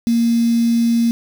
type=tone with quantisation; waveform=sine; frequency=232.8 Hz; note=A#3; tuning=2 cents flat; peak=-12 dBFS; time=0.07-1.11 s; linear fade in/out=0 ms; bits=5; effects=none